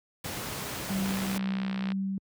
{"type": "noise", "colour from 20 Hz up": "pink", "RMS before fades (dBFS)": -35, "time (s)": [0.24, 1.38], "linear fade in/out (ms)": 5}
{"type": "tone with tremolo", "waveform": "sine", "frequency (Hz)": 193.6, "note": "G3", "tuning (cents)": -21, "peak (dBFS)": -27, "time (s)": [0.9, 2.18], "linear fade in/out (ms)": 2, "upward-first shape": "triangle", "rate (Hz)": 2.1, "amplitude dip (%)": 25}
{"type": "click train", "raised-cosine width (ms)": 0.3, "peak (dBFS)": -21, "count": 55, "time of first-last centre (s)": [1.06, 1.92], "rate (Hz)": 62.8}
{"effects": ["high-pass 80 Hz 12 dB/octave"]}